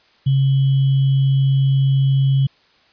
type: tone with sample-and-hold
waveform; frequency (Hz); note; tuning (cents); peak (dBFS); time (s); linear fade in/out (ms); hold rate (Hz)
sine; 135.7; C#3; -36; -12; 0.26-2.47; 10; 3150
effects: white hiss -55 dBFS RMS until 2.92 s + resampled to 11025 Hz